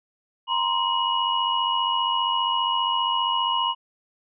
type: tone cluster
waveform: sine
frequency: 943 / 1038 / 2907 Hz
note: A#5 / C6 / F#7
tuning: +20 / -14 / -31 cents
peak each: -25 dBFS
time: 0.47-3.75 s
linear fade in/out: 50 ms
effects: none